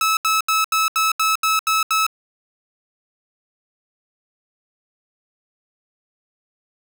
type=tone bursts; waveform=sawtooth; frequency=1300 Hz; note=E6; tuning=24 cents flat; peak=-12 dBFS; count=9; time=0.01-2.066 s; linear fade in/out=2 ms; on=160 ms; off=77 ms; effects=none